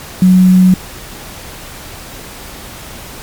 sine tone with quantisation, 184.5 Hz, F#3, 5 cents flat, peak -3 dBFS, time 0.22-0.74 s, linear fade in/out 2 ms, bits 5, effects pink hiss -30 dBFS RMS until 3.22 s + MP3 96 kbps

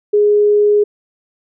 sine tone, 415.3 Hz, G#4, in tune, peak -8 dBFS, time 0.13-0.84 s, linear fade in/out 10 ms, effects none

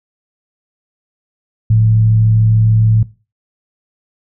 sine tone with frequency modulation, 110 Hz, A2, in tune, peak -7 dBFS, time 1.7-3.03 s, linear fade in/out 5 ms, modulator 66.9 Hz, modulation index 0.31, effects noise-tail reverb RT60 0.3 s tail -18 dB re dry

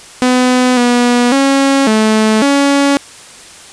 sawtooth tone with pitch steps, 251.8 / 242.9 / 273.9 / 217.5 / 280.8 Hz, B3 / B3 / C#4 / A3 / C#4, +34 / -29 / -21 / -20 / +22 cents, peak -4 dBFS, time 0.22-2.97 s, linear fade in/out 0 ms, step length 550 ms, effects white hiss -35 dBFS RMS until 3.72 s + resampled to 22050 Hz

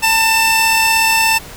sawtooth tone pair together, 898 / 2657 Hz, A5 / E7, +35 / +13 cents, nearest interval octave + perfect fifth, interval 1878 cents, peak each -10 dBFS, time 0.02-1.39 s, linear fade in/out 20 ms, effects pink hiss -34 dBFS RMS until 1.56 s

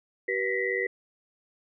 sine tone cluster, 384.3 / 484.1 / 1923 / 2021 Hz, G4 / B4 / B6 / B6, -34 / -35 / -47 / +39 cents, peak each -31 dBFS, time 0.28-0.87 s, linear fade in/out 5 ms, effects none

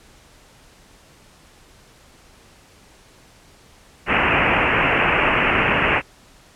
white low-pass noise, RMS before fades -18 dBFS, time 4.06-6.02 s, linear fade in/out 50 ms, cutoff 2800 Hz, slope 96 dB/octave, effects pink hiss -50 dBFS RMS until 6.55 s + low-pass 10000 Hz 12 dB/octave

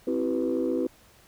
sine chord, C major seventh, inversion none, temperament equal with one note detuned, 261.6 / 329.6 / 383.7 / 493.9 Hz, C4 / E4 / G4 / B4, 0 / 0 / -37 / 0 cents, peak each -28 / -28 / -30 / -29 dBFS, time 0.07-0.87 s, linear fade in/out 5 ms, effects tanh soft clip ceiling -17 dBFS + pink hiss -57 dBFS RMS until 1.27 s

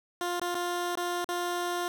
15% pulse tone with dropouts, 351.7 Hz, F4, 12 cents sharp, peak -23 dBFS, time 0.21-1.88 s, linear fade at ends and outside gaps 1 ms, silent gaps 0.397-0.415 / 0.546-0.551 / 0.954-0.973 / 1.245-1.289 s, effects none

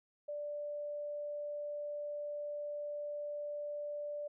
sine tone, 587.3 Hz, D5, in tune, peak -38 dBFS, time 0.28-4.28 s, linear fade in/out 10 ms, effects none

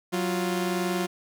sawtooth tone pair together, 185 / 349.2 Hz, F#3 / F4, 0 / 0 cents, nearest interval major seventh, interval 1100 cents, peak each -24 / -24 dBFS, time 0.12-1.07 s, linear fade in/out 20 ms, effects none

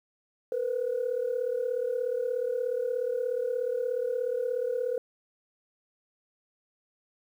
sine tone pair together, 466.2 / 503 Hz, A#4 / B4, 0 / +32 cents, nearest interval minor second, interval 132 cents, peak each -30 / -28 dBFS, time 0.52-4.98 s, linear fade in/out 2 ms, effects tanh soft clip ceiling -21 dBFS + 10-bit

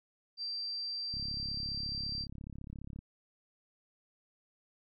sine tone, 4699 Hz, D8, in tune, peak -35 dBFS, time 0.37-2.27 s, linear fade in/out 50 ms
click train, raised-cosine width 5 ms, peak -32 dBFS, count 65, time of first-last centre 1.14-2.99 s, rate 34.6 Hz
effects MP3 32 kbps

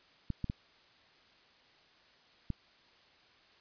clicks, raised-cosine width 5 ms, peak -22 dBFS, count 4, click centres 0.303 / 0.443 / 0.499 / 2.503 s, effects white hiss -63 dBFS RMS until 3.6 s + resampled to 11025 Hz

